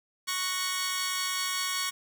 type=chord; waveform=10% pulse; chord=F# major; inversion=second; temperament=equal; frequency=1108.7 / 1480 / 1864.7 Hz; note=C#6 / F#6 / A#6; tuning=0 / 0 / 0 cents; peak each=-22 / -28 / -26 dBFS; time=0.27-1.91 s; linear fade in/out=20 ms; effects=9-bit